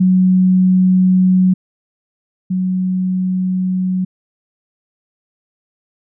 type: tone pair in turn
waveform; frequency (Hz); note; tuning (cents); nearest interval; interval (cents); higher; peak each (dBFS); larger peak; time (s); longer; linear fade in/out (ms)
sine; 185 / 185; F#3 / F#3; 0 / 0; unison; 0; neither; -8 / -14; first; 0-1.54 / 2.5-4.05; second; 10
effects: none